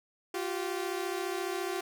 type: tone pair together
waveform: sawtooth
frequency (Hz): 350.3 / 384.8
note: F4 / G4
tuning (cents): +5 / -32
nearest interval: major second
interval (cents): 163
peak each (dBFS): -31 / -31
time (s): 0.34-1.81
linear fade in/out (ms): 5
effects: none